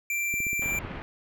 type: tone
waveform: square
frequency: 2354 Hz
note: D7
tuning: 3 cents sharp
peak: -27 dBFS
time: 0.1-0.79 s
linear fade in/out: 2 ms
type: click train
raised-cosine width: 3 ms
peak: -26 dBFS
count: 10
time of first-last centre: 0.34-0.913 s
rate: 15.7 Hz
type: low-pass noise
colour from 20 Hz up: pink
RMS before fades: -38 dBFS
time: 0.62-1.02 s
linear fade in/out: 0 ms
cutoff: 2700 Hz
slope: 24 dB/octave
effects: none